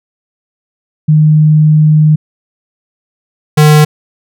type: tone pair in turn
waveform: sine / square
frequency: 153.6 / 151.49 Hz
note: D#3 / D#3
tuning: -22 / -46 cents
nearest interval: unison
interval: 24 cents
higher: first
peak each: -3 dBFS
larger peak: neither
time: 1.08-2.16 / 3.57-3.85 s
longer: first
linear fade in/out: 10 ms
effects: none

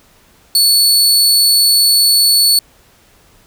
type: tone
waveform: sawtooth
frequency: 4435 Hz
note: C#8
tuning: in tune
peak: -5 dBFS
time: 0.55-2.59 s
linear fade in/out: 2 ms
effects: pink hiss -49 dBFS RMS until 3.46 s

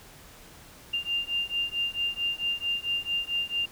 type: beating tone pair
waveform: sine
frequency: 2794 / 2798.5 Hz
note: F7 / F7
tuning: 0 / +3 cents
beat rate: 4.5 Hz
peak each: -30 dBFS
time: 0.93-3.66 s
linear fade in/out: 10 ms
effects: pink hiss -50 dBFS RMS until 3.71 s

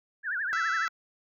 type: tone with vibrato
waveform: sine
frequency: 1600 Hz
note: G6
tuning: 35 cents sharp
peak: -28 dBFS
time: 0.23-0.89 s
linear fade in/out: 50 ms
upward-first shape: triangle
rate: 12 Hz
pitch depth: 240 cents each way
type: harmonic tone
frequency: 662 Hz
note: E5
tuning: 7 cents sharp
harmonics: 2 / 3 / 4 / 5 / 6 / 7 / 8 / 9 / 10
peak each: -29 / -36 / -46 / -49 / -47 / -48 / -51 / -51 / -51 dBFS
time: 0.53-0.88 s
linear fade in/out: 0 ms
effects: none

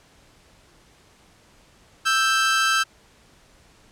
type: tone pair together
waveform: sawtooth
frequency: 1318.5 / 1571.5 Hz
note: E6 / G6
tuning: 0 / +4 cents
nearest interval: minor third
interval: 304 cents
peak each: -17 dBFS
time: 2.05-2.84 s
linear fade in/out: 20 ms
effects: pink hiss -55 dBFS RMS until 3.91 s + low-pass 9000 Hz 12 dB/octave

